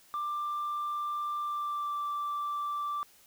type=tone with pitch glide; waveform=sine; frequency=1184 to 1170.4 Hz; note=D6 to D6; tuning=+14 to -6 cents; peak=-29 dBFS; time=0.14-3.03 s; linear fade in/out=0 ms; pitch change=-20 cents; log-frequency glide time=1.4-1.97 s; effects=tanh soft clip ceiling -29 dBFS + white hiss -60 dBFS RMS until 3.26 s